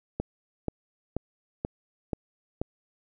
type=click train; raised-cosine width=2 ms; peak=-15 dBFS; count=6; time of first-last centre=0.2-2.615 s; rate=2.07 Hz; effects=none